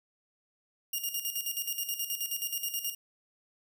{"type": "tone with tremolo", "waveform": "5% pulse", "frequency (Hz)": 2832, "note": "F7", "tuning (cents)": 23, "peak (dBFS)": -21, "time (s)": [0.93, 2.95], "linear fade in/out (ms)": 5, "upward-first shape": "square", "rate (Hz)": 9.4, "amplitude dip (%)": 65, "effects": []}